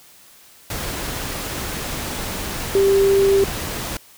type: tone in noise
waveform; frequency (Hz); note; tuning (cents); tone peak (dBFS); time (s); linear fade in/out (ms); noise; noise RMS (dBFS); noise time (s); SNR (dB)
sine; 393; G4; +4; -12; 2.75-3.44; 2; pink; -27; 0.7-3.97; +12
effects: white hiss -48 dBFS RMS until 4.17 s